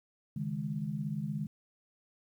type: chord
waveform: sine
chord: C# suspended second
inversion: none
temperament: equal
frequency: 138.59 / 155.56 / 207.7 Hz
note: C#3 / D#3 / G#3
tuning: 0 / 0 / 0 cents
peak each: -39 / -36 / -37 dBFS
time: 0.36-1.47 s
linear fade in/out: 5 ms
effects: 11-bit